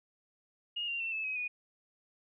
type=tone with pitch steps; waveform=sine; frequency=2856 / 2773 / 2693 / 2614 / 2539 / 2465 Hz; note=F7 / F7 / E7 / E7 / D#7 / D#7; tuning=+38 / -13 / +36 / -15 / +34 / -17 cents; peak=-33 dBFS; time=0.76-1.48 s; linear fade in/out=10 ms; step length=120 ms; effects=none